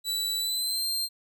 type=tone with pitch glide; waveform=sawtooth; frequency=3951 to 4174 Hz; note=B7 to C8; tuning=0 to -5 cents; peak=-24 dBFS; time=0.04-1.09 s; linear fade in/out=50 ms; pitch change=+95 cents; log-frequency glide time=0.39-0.86 s; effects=none